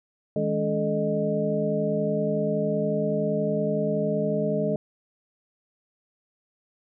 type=tone cluster; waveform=sine; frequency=157.5 / 208.2 / 282.5 / 435 / 615 Hz; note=D#3 / G#3 / C#4 / A4 / D#5; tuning=+21 / +5 / +33 / -20 / -20 cents; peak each=-30 / -28 / -34 / -28 / -27 dBFS; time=0.36-4.76 s; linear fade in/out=2 ms; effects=none